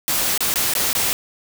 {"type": "noise with dropouts", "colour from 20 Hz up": "white", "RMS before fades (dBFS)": -20, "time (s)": [0.08, 1.13], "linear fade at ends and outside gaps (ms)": 0, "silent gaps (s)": [[0.377, 0.406], [0.54, 0.558], [0.737, 0.752], [0.93, 0.951]], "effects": []}